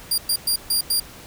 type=tone bursts at uneven times; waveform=20% pulse; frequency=4783 Hz; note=D8; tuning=31 cents sharp; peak=-12 dBFS; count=5; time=0.11-0.18 / 0.29-0.36 / 0.47-0.56 / 0.7-0.81 / 0.9-1 s; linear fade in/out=5 ms; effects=pink hiss -42 dBFS RMS until 1.26 s